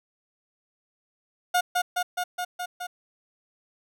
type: tone with echo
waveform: 30% pulse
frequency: 718 Hz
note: F5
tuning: 48 cents sharp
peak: -17 dBFS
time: 1.54-1.61 s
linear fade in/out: 10 ms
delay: 210 ms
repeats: 6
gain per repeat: -2 dB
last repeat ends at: 2.87 s
effects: none